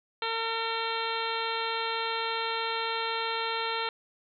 harmonic tone, 453.9 Hz, A#4, 46 cents flat, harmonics 1 / 2 / 3 / 4 / 5 / 6 / 7 / 8 / 9, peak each -36 / -34 / -35 / -40 / -39 / -40 / -39 / -40 / -39 dBFS, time 0.22-3.89 s, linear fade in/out 2 ms, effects none

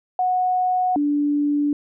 sine tone pair in turn, 734 / 291.3 Hz, F#5 / D4, -14 / -14 cents, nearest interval octave + major third, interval 1600 cents, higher first, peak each -17 dBFS, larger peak neither, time 0.19-0.96 / 0.96-1.73 s, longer neither, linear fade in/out 2 ms, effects none

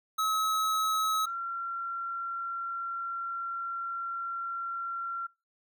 square / sine tone pair in turn, 1285 / 1368.3 Hz, E6 / F6, -45 / -36 cents, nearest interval minor second, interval 109 cents, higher second, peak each -27 / -32 dBFS, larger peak first, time 0.18-1.26 / 1.26-5.27 s, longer second, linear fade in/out 10 ms, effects noise-tail reverb RT60 0.3 s tail -26 dB re dry

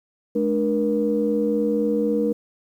sine tone cluster, 212.5 / 296.3 / 474.6 Hz, G#3 / D4 / A#4, +40 / +15 / +31 cents, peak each -23 / -24 / -21 dBFS, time 0.35-2.33 s, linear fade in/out 10 ms, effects tanh soft clip ceiling -9 dBFS + 9-bit

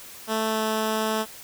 10% pulse tone with pitch glide, 220 to 218.6 Hz, A3 to A3, 0 to -11 cents, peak -15 dBFS, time 0.27-1.26 s, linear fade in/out 50 ms, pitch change -11 cents, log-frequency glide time 0.48-0.61 s, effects white hiss -43 dBFS RMS until 1.43 s

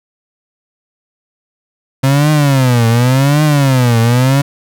35% pulse tone with vibrato, 132.1 Hz, C3, 17 cents sharp, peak -6 dBFS, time 2.03-4.42 s, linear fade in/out 10 ms, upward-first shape triangle, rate 0.89 Hz, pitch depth 270 cents each way, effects none

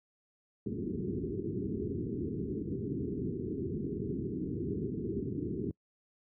white low-pass noise, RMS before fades -35 dBFS, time 0.66-5.71 s, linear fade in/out 2 ms, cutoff 420 Hz, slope 96 dB/octave, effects noise-tail reverb RT60 0.1 s tail -26 dB re dry + high-pass 80 Hz 12 dB/octave

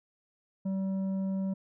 sine tone with tanh clipping, 192 Hz, G3, 36 cents flat, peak -30 dBFS, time 0.65-1.54 s, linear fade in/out 10 ms, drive 7 dB, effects none

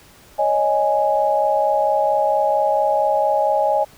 sine chord, C# suspended second, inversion none, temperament equal with one note detuned, 557.9 / 622.3 / 830.6 Hz, C#5 / D#5 / G#5, +11 / 0 / 0 cents, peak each -21 / -19 / -18 dBFS, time 0.38-3.85 s, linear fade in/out 20 ms, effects pink hiss -48 dBFS RMS until 3.97 s

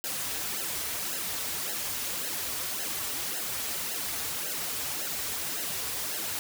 white noise with flanger, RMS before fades -33 dBFS, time 0.04-6.39 s, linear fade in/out 0 ms, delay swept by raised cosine 0.84 to 5.84 ms, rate 1.8 Hz, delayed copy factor -0.75, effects none

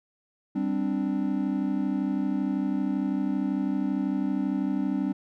triangle chord, G suspended fourth, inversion none, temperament just, 196 / 261.3 / 294 Hz, G3 / C4 / D4, 0 / -2 / +2 cents, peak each -27 dBFS, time 0.55-5.13 s, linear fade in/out 10 ms, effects none

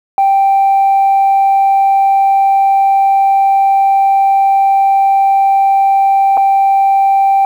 sine tone with dropouts, 784 Hz, G5, in tune, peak -5 dBFS, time 0.18-7.45 s, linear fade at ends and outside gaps 1 ms, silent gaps 6.371-6.375 s, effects tanh soft clip ceiling -4 dBFS + 7-bit

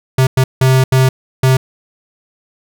square tone bursts at uneven times, 130.81 Hz, C3, in tune, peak -8 dBFS, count 5, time 0.18-0.27 / 0.37-0.44 / 0.61-0.84 / 0.92-1.09 / 1.43-1.57 s, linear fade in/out 5 ms, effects none

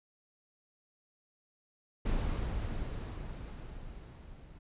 brown noise with level ramp, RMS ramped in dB -31 to -52 dBFS, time 2.05-4.59 s, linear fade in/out 10 ms, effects resampled to 8000 Hz

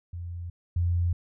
sine tone pair in turn, 86.6 / 86.91 Hz, F2 / F2, -14 / -8 cents, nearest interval unison, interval 6 cents, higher second, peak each -33 / -22 dBFS, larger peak second, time 0.13-0.5 / 0.76-1.13 s, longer neither, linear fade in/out 5 ms, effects none

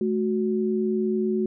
sine tone pair together, 216.1 / 369 Hz, A3 / F#4, -31 / -5 cents, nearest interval major sixth, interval 926 cents, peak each -24 / -24 dBFS, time 0.01-1.46 s, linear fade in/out 2 ms, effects none

